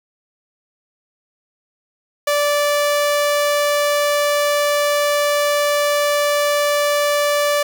sawtooth tone, 583 Hz, D5, 13 cents flat, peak -11 dBFS, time 2.27-7.63 s, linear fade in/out 5 ms, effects 7-bit

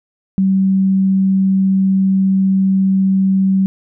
sine tone, 191.8 Hz, G3, 37 cents flat, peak -10 dBFS, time 0.38-3.66 s, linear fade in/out 0 ms, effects none

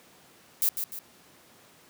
violet noise with echo, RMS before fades -24 dBFS, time 0.62-0.69 s, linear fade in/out 0 ms, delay 150 ms, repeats 2, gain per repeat -7 dB, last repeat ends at 0.99 s, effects pink hiss -56 dBFS RMS until 1.89 s + high-pass 150 Hz 12 dB/octave

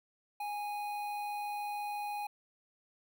square tone with notch filter, 827 Hz, G#5, 8 cents flat, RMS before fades -38 dBFS, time 0.4-2.27 s, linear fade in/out 5 ms, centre 6600 Hz, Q 0.58, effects none

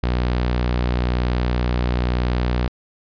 sawtooth tone, 61 Hz, B1, 21 cents flat, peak -14 dBFS, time 0.03-2.68 s, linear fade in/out 5 ms, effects resampled to 11025 Hz

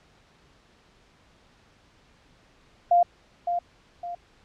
sine tone with echo, 698.5 Hz, F5, in tune, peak -15 dBFS, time 2.91-3.03 s, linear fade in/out 5 ms, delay 560 ms, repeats 2, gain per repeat -8 dB, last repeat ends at 4.15 s, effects pink hiss -59 dBFS RMS until 4.44 s + low-pass 5000 Hz 12 dB/octave

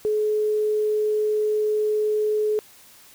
sine tone, 425.9 Hz, G#4, 44 cents sharp, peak -19 dBFS, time 0.05-2.59 s, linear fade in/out 0 ms, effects white hiss -50 dBFS RMS until 3.14 s

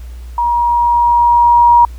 sine tone with level ramp, 952 Hz, A#5, 36 cents sharp, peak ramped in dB -11 to -3 dBFS, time 0.38-1.85 s, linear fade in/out 2 ms, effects added 60 Hz sine -26 dBFS peak until 1.98 s + pink hiss -46 dBFS RMS until 1.98 s

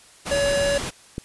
pink noise, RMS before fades -29 dBFS, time 0.25-0.91 s, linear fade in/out 20 ms
square tone, 565 Hz, C#5, 33 cents sharp, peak -20 dBFS, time 0.31-0.78 s, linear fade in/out 5 ms
click, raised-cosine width 3 ms, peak -15 dBFS, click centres 1.181 s
effects white hiss -50 dBFS RMS until 1.24 s + resampled to 24000 Hz

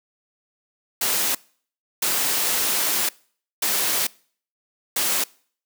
white noise bursts at uneven times, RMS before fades -22 dBFS, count 4, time 1.01-1.35 / 2.02-3.09 / 3.62-4.07 / 4.96-5.24 s, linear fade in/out 5 ms, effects noise-tail reverb RT60 0.5 s tail -24 dB re dry + high-pass 200 Hz 12 dB/octave

